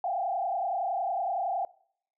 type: tone with frequency modulation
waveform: sine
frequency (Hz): 740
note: F#5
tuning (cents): 0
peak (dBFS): -27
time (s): 0.04-1.65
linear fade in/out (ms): 2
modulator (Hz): 30.8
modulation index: 2
effects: noise-tail reverb RT60 0.6 s tail -21 dB re dry